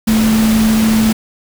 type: tone in noise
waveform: sine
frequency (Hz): 220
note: A3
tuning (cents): 0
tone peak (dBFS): -9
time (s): 0.07-1.13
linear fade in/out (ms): 10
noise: pink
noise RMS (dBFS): -20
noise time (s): 0.07-1.13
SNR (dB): +8
effects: none